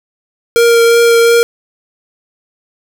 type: tone with vibrato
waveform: square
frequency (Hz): 466.2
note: A#4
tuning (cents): 0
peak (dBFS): -6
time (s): 0.56-1.43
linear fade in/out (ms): 0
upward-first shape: triangle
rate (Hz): 2.8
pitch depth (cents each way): 12
effects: none